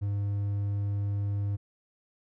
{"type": "tone", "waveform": "triangle", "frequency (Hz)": 101.1, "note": "G#2", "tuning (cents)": -46, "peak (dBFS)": -25, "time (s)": [0.01, 1.57], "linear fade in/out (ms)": 20, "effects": []}